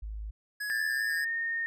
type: tone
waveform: sine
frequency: 52.9 Hz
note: G#1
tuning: 33 cents sharp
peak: -35 dBFS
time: 0.02-0.31 s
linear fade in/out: 10 ms
type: tone with vibrato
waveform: square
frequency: 1661.2 Hz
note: G#6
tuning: in tune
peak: -33 dBFS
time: 0.6-1.25 s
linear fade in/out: 10 ms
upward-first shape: square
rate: 5 Hz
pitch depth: 19 cents each way
type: tone with pitch glide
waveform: sine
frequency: 1760 to 1836.9 Hz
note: A6 to A#6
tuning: 0 to -26 cents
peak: -29 dBFS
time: 0.7-1.66 s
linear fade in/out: 0 ms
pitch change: +74 cents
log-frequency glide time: 0.86-1.32 s
effects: none